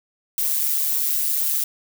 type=noise with amplitude modulation; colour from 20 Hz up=violet; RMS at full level=-19 dBFS; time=0.38-1.64 s; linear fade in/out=2 ms; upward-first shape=sine; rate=146 Hz; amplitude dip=60%; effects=none